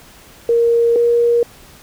sine tone pair in turn, 467.4 / 472.6 Hz, A#4 / A#4, +5 / +24 cents, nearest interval unison, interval 19 cents, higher second, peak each -10 dBFS, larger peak neither, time 0.49-0.96 / 0.96-1.43 s, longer neither, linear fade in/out 2 ms, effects pink hiss -43 dBFS RMS until 1.82 s

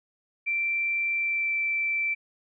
sine tone with pitch glide, 2349 to 2334 Hz, D7 to D7, 0 to -11 cents, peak -24 dBFS, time 0.46-2.15 s, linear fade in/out 20 ms, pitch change -11 cents, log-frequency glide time 1.15-1.54 s, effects none

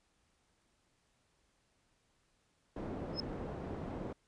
white low-pass noise, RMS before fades -42 dBFS, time 2.76-4.13 s, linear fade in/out 5 ms, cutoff 440 Hz, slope 12 dB/octave
sine tone with exponential growth, 5160 Hz, E8, 38 cents flat, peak -30 dBFS, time 3.13-3.2 s, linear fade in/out 1 ms, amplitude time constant 15 ms
effects pink hiss -75 dBFS RMS until 4.27 s + resampled to 22050 Hz

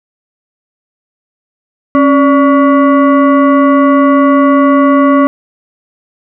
sine tone with frequency modulation, 273.7 Hz, C#4, 22 cents flat, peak -4 dBFS, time 1.95-5.27 s, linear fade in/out 0 ms, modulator 855 Hz, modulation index 0.96, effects none

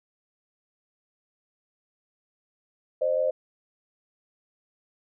sine tone pair together, 523.3 / 610.5 Hz, C5 / D#5, 0 / -33 cents, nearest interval minor third, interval 267 cents, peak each -24 / -25 dBFS, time 3.01-3.31 s, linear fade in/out 10 ms, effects none

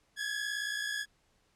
sawtooth tone pair together, 1646.3 / 1705 Hz, G#6 / G#6, -16 / +45 cents, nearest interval minor second, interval 61 cents, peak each -33 / -32 dBFS, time 0.16-1.06 s, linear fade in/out 50 ms, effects pink hiss -71 dBFS RMS until 1.55 s + low-pass 9000 Hz 12 dB/octave

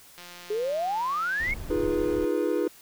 click train, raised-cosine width 0.2 ms, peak -27 dBFS, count 235, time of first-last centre 0.18-1.51 s, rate 176 Hz
sine exponential sweep, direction up, 406.3 to 2231 Hz, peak -25 dBFS, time 0.5-1.54 s, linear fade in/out 5 ms
brown noise, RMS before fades -36 dBFS, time 1.4-2.25 s, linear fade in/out 2 ms
triangle chord, F half-diminished seventh, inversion third, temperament equal with one note detuned, 311.1 / 349.2 / 415.3 / 487.6 Hz, Eb4 / F4 / Ab4 / Cb5, 0 / 0 / 0 / -22 cents, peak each -27 dBFS, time 1.7-2.68 s, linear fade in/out 5 ms
effects white hiss -52 dBFS RMS until 2.81 s

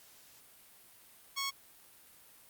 10% pulse tone, 1102 Hz, C#6, 11 cents flat, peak -25 dBFS, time 1.36-1.51 s, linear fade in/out 20 ms, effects white hiss -59 dBFS RMS until 2.49 s + Opus 48 kbps

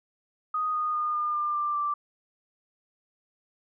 sine tone with pitch steps, 1244.5 / 1232.3 / 1220.3 / 1208.4 / 1196.6 / 1184.9 / 1173.3 Hz, D#6 / D#6 / D#6 / D6 / D6 / D6 / D6, 0 / -17 / -34 / +49 / +32 / +15 / -2 cents, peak -25 dBFS, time 0.54-1.94 s, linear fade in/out 5 ms, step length 200 ms, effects none

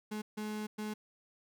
35% pulse tone bursts at uneven times, 212.8 Hz, G#3, 42 cents sharp, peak -35 dBFS, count 3, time 0.11-0.22 / 0.37-0.67 / 0.78-0.94 s, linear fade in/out 10 ms, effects none

